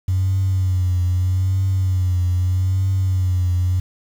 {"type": "tone with vibrato", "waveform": "sine", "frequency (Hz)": 92.5, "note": "F#2", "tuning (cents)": 0, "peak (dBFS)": -14, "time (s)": [0.08, 3.8], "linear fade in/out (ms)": 5, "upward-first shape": "triangle", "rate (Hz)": 0.8, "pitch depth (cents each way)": 67, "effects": ["tanh soft clip ceiling -12 dBFS", "7-bit"]}